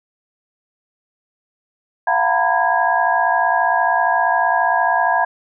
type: tone cluster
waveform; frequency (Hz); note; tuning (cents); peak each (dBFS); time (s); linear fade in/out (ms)
sine; 685 / 740 / 913 / 984 / 1644; F5 / F#5 / A#5 / B5 / G#6; -34 / 0 / -36 / -7 / -18; -20; 2.07-5.25; 5
effects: none